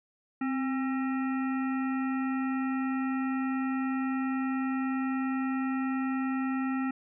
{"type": "harmonic tone with a mistuned harmonic", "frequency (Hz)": 269, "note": "C4", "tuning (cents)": 48, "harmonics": [1, 3, 5, 7, 9, 10], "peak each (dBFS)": [-28, -40, -39, -42, -48, -52], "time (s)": [0.41, 6.91], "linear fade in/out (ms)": 5, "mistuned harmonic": 1, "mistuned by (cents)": -46, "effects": []}